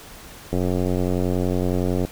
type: click train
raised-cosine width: 2 ms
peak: -10 dBFS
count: 139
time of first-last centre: 0.53-2.05 s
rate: 90.8 Hz
effects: pink hiss -42 dBFS RMS until 2.11 s